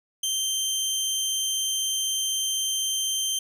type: tone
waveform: 20% pulse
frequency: 3136 Hz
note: G7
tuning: in tune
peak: -19 dBFS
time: 0.23-3.39 s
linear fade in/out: 5 ms
effects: none